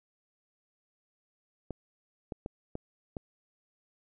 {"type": "clicks", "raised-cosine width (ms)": 2, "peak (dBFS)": -23, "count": 5, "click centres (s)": [1.707, 2.322, 2.461, 2.754, 3.168], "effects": []}